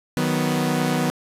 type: chord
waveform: sawtooth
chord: B major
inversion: first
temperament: equal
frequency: 155.56 / 185 / 246.9 Hz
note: D#3 / F#3 / B3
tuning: 0 / 0 / 0 cents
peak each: -20 / -22 / -19 dBFS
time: 0.17-1.1 s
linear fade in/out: 0 ms
effects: resampled to 32000 Hz + 8-bit